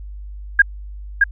sine tone with echo, 1622 Hz, G#6, 41 cents flat, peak -5 dBFS, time 0.59-0.62 s, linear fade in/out 5 ms, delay 620 ms, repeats 1, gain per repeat -3 dB, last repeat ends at 1.24 s, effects added 50 Hz sine -30 dBFS peak until 1.31 s

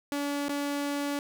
sawtooth tone with dropouts, 286 Hz, D4, 46 cents flat, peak -25 dBFS, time 0.12-1.19 s, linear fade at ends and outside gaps 0 ms, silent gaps 0.483-0.493 s, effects none

